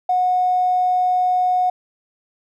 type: tone with tanh clipping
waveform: triangle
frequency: 730 Hz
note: F#5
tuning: 24 cents flat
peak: -14 dBFS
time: 0.09-1.7 s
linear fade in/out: 5 ms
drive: 2 dB
effects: none